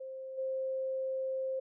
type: tone with level steps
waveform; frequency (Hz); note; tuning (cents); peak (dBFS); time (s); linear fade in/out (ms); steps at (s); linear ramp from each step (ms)
sine; 527; C5; +12; -40 / -32; 0-1.6; 10; 0.37; 20
effects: none